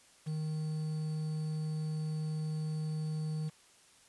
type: tone with quantisation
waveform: triangle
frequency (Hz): 155.4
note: D#3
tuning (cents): -2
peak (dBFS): -31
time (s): 0.26-3.5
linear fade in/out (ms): 20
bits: 9
effects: white hiss -62 dBFS RMS until 4.08 s + resampled to 24000 Hz